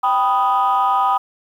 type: chord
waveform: sine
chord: G augmented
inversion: none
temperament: equal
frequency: 784 / 987.8 / 1244.5 Hz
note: G5 / B5 / D#6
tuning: 0 / 0 / 0 cents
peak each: -17 dBFS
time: 0.03-1.18 s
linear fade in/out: 10 ms
effects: tanh soft clip ceiling -8 dBFS + 8-bit